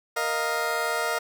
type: chord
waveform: 20% pulse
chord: Bb suspended fourth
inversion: none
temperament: just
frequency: 466.2 / 621.6 / 699.2 Hz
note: Bb4 / Eb5 / F5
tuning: 0 / -2 / +2 cents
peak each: -25 dBFS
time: 0.16-1.19 s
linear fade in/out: 10 ms
effects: none